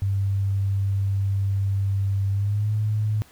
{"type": "tone with pitch glide", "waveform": "sine", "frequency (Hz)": [98.4, 106.69], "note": ["G2", "G#2"], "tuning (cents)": [7, 47], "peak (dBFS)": -20, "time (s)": [0.02, 3.22], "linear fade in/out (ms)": 0, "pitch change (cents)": 140, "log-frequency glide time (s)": [2.31, 2.72], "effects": ["pink hiss -53 dBFS RMS until 3.31 s"]}